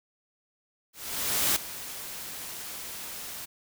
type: noise with ADSR envelope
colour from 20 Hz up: white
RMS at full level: -24 dBFS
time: 0.93-3.46 s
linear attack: 630 ms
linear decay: 6 ms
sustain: -15 dB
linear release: 18 ms
effects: none